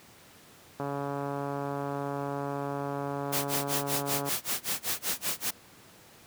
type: click train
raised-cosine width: 1 ms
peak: -20 dBFS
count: 493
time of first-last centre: 0.8-4.289 s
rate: 141 Hz
type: noise with tremolo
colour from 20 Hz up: white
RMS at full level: -29 dBFS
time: 3.32-5.51 s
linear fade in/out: 10 ms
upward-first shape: sine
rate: 5.2 Hz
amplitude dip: 100%
effects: pink hiss -54 dBFS RMS until 6.26 s + high-pass 100 Hz 12 dB/octave